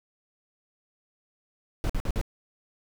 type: noise bursts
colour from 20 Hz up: brown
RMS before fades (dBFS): -26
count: 4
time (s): 1.84-2.213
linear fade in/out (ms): 0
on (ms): 55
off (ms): 51
effects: none